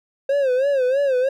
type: tone with vibrato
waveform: triangle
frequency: 534 Hz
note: C5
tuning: 35 cents sharp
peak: -14 dBFS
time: 0.29-1.29 s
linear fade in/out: 5 ms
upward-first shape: sine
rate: 3.1 Hz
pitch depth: 120 cents each way
effects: none